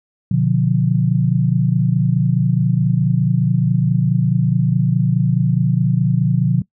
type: chord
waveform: sine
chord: B diminished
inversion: none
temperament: just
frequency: 123.47 / 148.16 / 177.8 Hz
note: B2 / D3 / F3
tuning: 0 / +16 / +31 cents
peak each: -17 dBFS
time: 0.31-6.62 s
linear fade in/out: 5 ms
effects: noise-tail reverb RT60 0.1 s tail -22 dB re dry